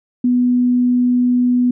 sine tone, 246.9 Hz, B3, in tune, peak -11 dBFS, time 0.24-1.71 s, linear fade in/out 5 ms, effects none

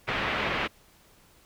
white low-pass noise, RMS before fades -29 dBFS, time 0.07-0.68 s, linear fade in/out 20 ms, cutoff 2700 Hz, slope 24 dB/octave, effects pink hiss -59 dBFS RMS until 1.45 s

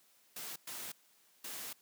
white noise bursts at uneven times, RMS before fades -44 dBFS, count 3, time 0.36-0.56 / 0.67-0.92 / 1.44-1.73 s, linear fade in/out 5 ms, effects white hiss -68 dBFS RMS until 1.81 s + high-pass 150 Hz 12 dB/octave

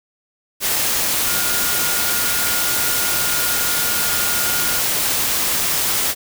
sine tone in noise, 1425 Hz, F6, 34 cents sharp, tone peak -27 dBFS, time 1.24-4.82 s, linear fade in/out 50 ms, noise white, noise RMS -19 dBFS, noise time 0.6-6.15 s, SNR -11 dB, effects none

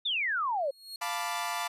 sine exponential sweep, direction down, 3729 to 523.3 Hz, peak -27 dBFS, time 0.05-0.71 s, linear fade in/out 10 ms
40% pulse tone with exponential growth, 4297 Hz, C8, 45 cents sharp, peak -35 dBFS, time 0.57-0.96 s, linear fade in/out 2 ms, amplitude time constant 83 ms
sawtooth chord, B half-diminished seventh, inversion second, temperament equal, 698.5 / 880 / 987.8 / 1174.7 Hz, F5 / A5 / B5 / D6, 0 / 0 / 0 / 0 cents, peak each -33 dBFS, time 1.01-1.68 s, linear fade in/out 10 ms
effects resampled to 32000 Hz

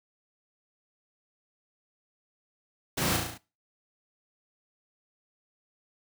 pink noise with echo, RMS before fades -29 dBFS, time 2.97-3.17 s, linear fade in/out 10 ms, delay 35 ms, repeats 6, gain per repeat -3 dB, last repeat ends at 3.38 s, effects noise-tail reverb RT60 0.3 s tail -20 dB re dry + high-pass 80 Hz 12 dB/octave

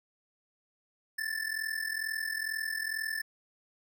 square ring-modulated tone, 1760 Hz, A6, in tune, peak -30 dBFS, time 1.18-3.22 s, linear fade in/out 5 ms, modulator 21.1 Hz, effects none

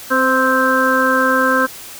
harmonic tone with a mistuned harmonic, 261.6 Hz, C4, in tune, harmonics 1 / 2 / 4 / 5 / 6, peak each -19 / -18 / -19 / -19 / -16 dBFS, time 0.1-1.67 s, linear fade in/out 20 ms, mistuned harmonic 2, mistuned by -18 cents, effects white hiss -34 dBFS RMS until 1.99 s

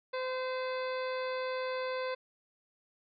harmonic tone with a mistuned harmonic, 514 Hz, C5, 31 cents flat, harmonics 1 / 2 / 3 / 4 / 5 / 7 / 8 / 9, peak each -34 / -40 / -44 / -46 / -48 / -51 / -52 / -53 dBFS, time 0.13-2.15 s, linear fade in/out 10 ms, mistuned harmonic 7, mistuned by -45 cents, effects none

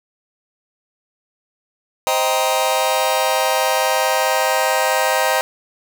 sawtooth chord, C minor seventh, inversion none, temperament just, 523.3 / 627.9 / 784.9 / 941.9 Hz, C5 / Eb5 / G5 / Bb5, 0 / +16 / +2 / +18 cents, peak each -17 dBFS, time 2.07-5.41 s, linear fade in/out 0 ms, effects none

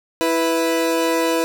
30% pulse tone pair together, 329.6 / 493.8 Hz, E4 / B4, 0 / 0 cents, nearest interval perfect fifth, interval 700 cents, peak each -17 dBFS, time 0.21-1.44 s, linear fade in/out 0 ms, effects none

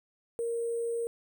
sine tone with sample-and-hold, 466.2 Hz, A#4, in tune, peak -29 dBFS, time 0.39-1.07 s, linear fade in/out 0 ms, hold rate 8820 Hz, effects none

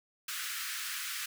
pink high-pass noise, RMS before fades -38 dBFS, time 0.28-1.26 s, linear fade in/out 5 ms, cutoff 1300 Hz, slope 48 dB/octave, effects none

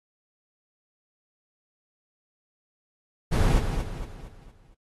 brown noise with echo, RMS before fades -20 dBFS, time 3.31-3.6 s, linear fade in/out 20 ms, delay 230 ms, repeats 5, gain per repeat -7 dB, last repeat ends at 4.75 s, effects AAC 32 kbps

